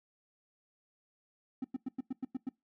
triangle tone bursts, 259.9 Hz, C4, 11 cents flat, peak -30 dBFS, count 8, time 1.62-2.491 s, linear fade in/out 5 ms, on 24 ms, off 97 ms, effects noise-tail reverb RT60 0.2 s tail -23 dB re dry + tanh soft clip ceiling -26 dBFS

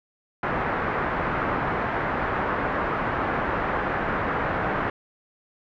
white low-pass noise, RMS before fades -26 dBFS, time 0.43-4.9 s, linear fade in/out 2 ms, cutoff 1600 Hz, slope 24 dB/octave, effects none

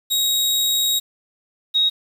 sawtooth / sine tone pair in turn, 3793 / 3777 Hz, A#7 / A#7, +29 / +22 cents, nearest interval unison, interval 7 cents, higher first, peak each -14 dBFS, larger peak neither, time 0.1-1 / 1.74-1.9 s, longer first, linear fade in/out 20 ms, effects 7-bit

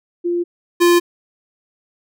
sine / square tone pair in turn, 347.7 / 347.7 Hz, F4 / F4, -8 / -8 cents, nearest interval unison, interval 0 cents, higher neither, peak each -16 / -10 dBFS, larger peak second, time 0.24-0.44 / 0.8-1 s, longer neither, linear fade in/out 20 ms, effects none

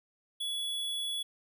square tone, 3391 Hz, G#7, 35 cents sharp, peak -33 dBFS, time 0.4-1.23 s, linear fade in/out 10 ms, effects none

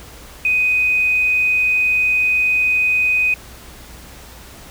triangle tone with tanh clipping, 2500 Hz, D#7, 8 cents sharp, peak -13 dBFS, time 0.45-3.34 s, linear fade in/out 2 ms, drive 3 dB, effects added 60 Hz sine -42 dBFS peak until 4.7 s + pink hiss -40 dBFS RMS until 4.7 s

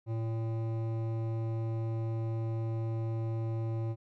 triangle tone with hard clipping, 113 Hz, A2, 47 cents sharp, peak -33 dBFS, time 0.06-3.96 s, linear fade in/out 50 ms, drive 17 dB, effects none

